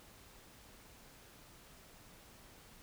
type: silence
effects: pink hiss -59 dBFS RMS until 2.82 s